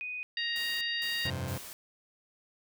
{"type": "tone", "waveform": "sine", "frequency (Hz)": 2489, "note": "D#7", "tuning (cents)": 0, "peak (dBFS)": -35, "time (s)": [0.01, 0.23], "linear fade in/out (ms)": 0}
{"type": "harmonic tone", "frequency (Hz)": 936, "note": "A#5", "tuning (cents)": 7, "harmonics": [2, 3, 4, 5], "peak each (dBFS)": [-34, -36, -37, -38], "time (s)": [0.37, 1.3], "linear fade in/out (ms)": 2}
{"type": "noise bursts", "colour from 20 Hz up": "white", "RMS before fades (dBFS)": -45, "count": 3, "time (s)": [0.56, 1.73], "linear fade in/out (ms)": 0, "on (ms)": 250, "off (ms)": 210}
{"type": "chord", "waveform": "sawtooth", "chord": "F suspended second", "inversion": "none", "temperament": "just", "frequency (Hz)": [87.31, 98.22, 130.96], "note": ["F2", "G2", "C3"], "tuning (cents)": [0, 4, 2], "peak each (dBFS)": [-34, -34, -32], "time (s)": [1.25, 1.58], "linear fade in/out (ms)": 5}
{"effects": []}